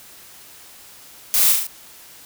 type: noise with echo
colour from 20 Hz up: blue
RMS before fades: -17 dBFS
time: 1.34-1.52 s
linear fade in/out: 0 ms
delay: 37 ms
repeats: 4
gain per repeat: -3 dB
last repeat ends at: 1.668 s
effects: white hiss -44 dBFS RMS until 2.25 s